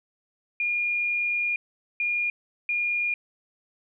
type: tone bursts at uneven times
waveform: sine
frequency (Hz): 2423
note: D#7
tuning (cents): -47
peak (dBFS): -23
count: 3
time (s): 0.6-1.56 / 2-2.3 / 2.69-3.14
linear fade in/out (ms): 2
effects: none